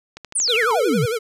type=click train; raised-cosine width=0.2 ms; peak=-18 dBFS; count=8; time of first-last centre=0.17-0.708 s; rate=13 Hz
type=exponential sweep; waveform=sine; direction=down; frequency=10040 to 110 Hz; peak=-17 dBFS; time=0.35-1.06 s; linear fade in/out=10 ms
type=tone with vibrato; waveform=square; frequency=461.4 Hz; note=A#4; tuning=18 cents flat; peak=-21 dBFS; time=0.48-1.19 s; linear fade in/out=20 ms; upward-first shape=sine; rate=11 Hz; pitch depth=120 cents each way
effects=resampled to 32000 Hz